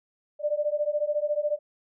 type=beating tone pair; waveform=sine; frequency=587.3 / 601.3 Hz; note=D5 / D5; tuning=0 / +41 cents; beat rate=14 Hz; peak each=-27 dBFS; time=0.39-1.59 s; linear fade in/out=50 ms; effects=none